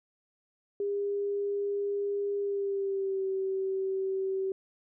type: tone with pitch glide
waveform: sine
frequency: 403.8 to 383.6 Hz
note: G#4 to G4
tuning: -49 to -37 cents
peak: -28 dBFS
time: 0.8-4.52 s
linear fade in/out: 2 ms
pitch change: -88 cents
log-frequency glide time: 2.39-3.25 s
effects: none